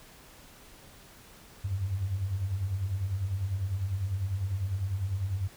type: beating tone pair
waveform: sine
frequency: 87.6 / 97.6 Hz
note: F2 / G2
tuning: +6 / -7 cents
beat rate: 10 Hz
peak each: -36 / -29 dBFS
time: 1.64-5.48 s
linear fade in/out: 10 ms
effects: pink hiss -53 dBFS RMS until 5.56 s